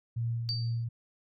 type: tone with tremolo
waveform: sine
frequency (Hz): 116.54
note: A#2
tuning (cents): 0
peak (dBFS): -28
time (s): 0.16-0.89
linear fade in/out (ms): 10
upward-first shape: sine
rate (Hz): 2.3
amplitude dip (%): 40
type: tone with exponential decay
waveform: sine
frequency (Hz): 4624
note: D8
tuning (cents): -28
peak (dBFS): -28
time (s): 0.49-0.84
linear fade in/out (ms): 0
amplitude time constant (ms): 76
effects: none